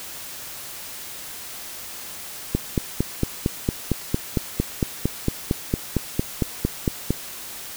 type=click train; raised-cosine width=3 ms; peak=-6 dBFS; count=21; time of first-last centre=2.55-7.106 s; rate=4.39 Hz; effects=white hiss -36 dBFS RMS until 7.76 s